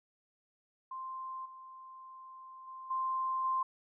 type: tone with level steps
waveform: sine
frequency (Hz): 1046.5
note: C6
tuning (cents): 0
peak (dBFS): -39 / -48 / -44 / -31 / -29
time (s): 0.91-3.63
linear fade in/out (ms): 5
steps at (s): 1.45 / 2.67 / 2.9 / 3.44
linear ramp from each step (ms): 10
effects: none